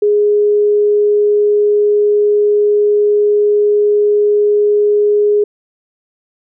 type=tone; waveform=sine; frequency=415.3 Hz; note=G#4; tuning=in tune; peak=-8 dBFS; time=0.02-5.44 s; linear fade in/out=5 ms; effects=none